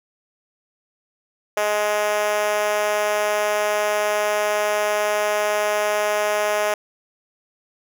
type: tone with high-pass filter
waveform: 5% pulse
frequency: 209.4 Hz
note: G#3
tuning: 15 cents sharp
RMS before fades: -21 dBFS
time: 1.57-6.74 s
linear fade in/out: 2 ms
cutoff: 540 Hz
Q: 8.4
effects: none